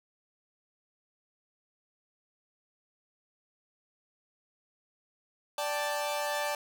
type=chord; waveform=sawtooth; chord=D suspended fourth; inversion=none; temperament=equal; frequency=587.3 / 784 / 880 Hz; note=D5 / G5 / A5; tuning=0 / 0 / 0 cents; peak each=-29 / -35 / -31 dBFS; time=5.58-6.55 s; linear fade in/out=2 ms; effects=none